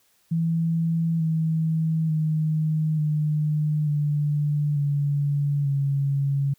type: tone with pitch steps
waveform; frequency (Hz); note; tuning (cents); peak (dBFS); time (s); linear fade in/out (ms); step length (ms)
sine; 164.81 / 160.3 / 155.92 / 151.66 / 147.51 / 143.48 / 139.55; E3 / E3 / D#3 / D#3 / D3 / D3 / C#3; 0 / -48 / +4 / -44 / +8 / -40 / +12; -20; 0.31-6.54; 10; 890
effects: white hiss -64 dBFS RMS until 6.58 s